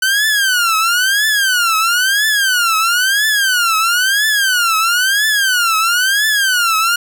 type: tone with vibrato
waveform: sawtooth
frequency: 1500 Hz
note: F#6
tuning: 23 cents sharp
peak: -8 dBFS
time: 0.02-6.96 s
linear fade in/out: 5 ms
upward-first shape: triangle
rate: 1 Hz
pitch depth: 280 cents each way
effects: none